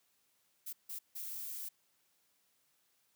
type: noise bursts at uneven times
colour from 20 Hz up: violet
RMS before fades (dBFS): -43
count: 3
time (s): 0.66-0.73 / 0.89-0.99 / 1.15-1.69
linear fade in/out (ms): 10
effects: white hiss -75 dBFS RMS until 3.15 s + high-pass 80 Hz 12 dB/octave